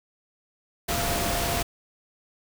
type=tone in noise; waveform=sine; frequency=690 Hz; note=F5; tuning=21 cents flat; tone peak=-31 dBFS; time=0.88-1.63 s; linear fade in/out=10 ms; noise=pink; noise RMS=-27 dBFS; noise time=0.88-1.63 s; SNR=-7 dB; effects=none